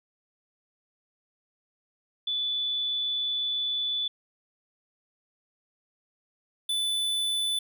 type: tone pair in turn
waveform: sine / square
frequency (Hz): 3474 / 3494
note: A7 / A7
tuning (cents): -23 / -13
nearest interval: unison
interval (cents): 10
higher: second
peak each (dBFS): -26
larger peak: neither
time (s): 2.27-4.08 / 6.69-7.59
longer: first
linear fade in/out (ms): 5
effects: none